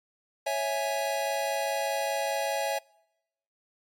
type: chord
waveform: square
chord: C# minor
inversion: none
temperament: equal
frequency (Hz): 554.4 / 659.3 / 830.6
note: C#5 / E5 / G#5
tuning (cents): 0 / 0 / 0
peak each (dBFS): -32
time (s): 0.46-2.79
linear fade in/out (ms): 10
effects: noise-tail reverb RT60 0.9 s tail -26 dB re dry + MP3 64 kbps